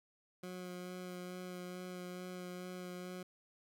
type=tone with vibrato; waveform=20% pulse; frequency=180.9 Hz; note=F#3; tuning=39 cents flat; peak=-39 dBFS; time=0.43-3.23 s; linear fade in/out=5 ms; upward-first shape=sine; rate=2.3 Hz; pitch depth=13 cents each way; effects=none